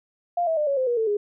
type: tone with pitch steps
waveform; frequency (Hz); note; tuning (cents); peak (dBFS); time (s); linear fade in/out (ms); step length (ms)
sine; 698.5 / 648 / 601.1 / 557.6 / 517.3 / 479.9 / 445.1 / 412.9; F5 / E5 / D5 / C#5 / C5 / B4 / A4 / G#4; 0 / -30 / +40 / +10 / -20 / -50 / +20 / -10; -20; 0.37-1.17; 5; 100
effects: none